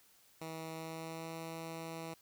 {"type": "tone with pitch glide", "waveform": "10% pulse", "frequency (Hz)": [161.1, 163.54], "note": ["E3", "E3"], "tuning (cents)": [-39, -13], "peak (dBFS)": -34, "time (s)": [0.41, 2.14], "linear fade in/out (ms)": 5, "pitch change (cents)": 26, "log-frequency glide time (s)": [0.74, 1.34], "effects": ["white hiss -66 dBFS RMS until 2.21 s"]}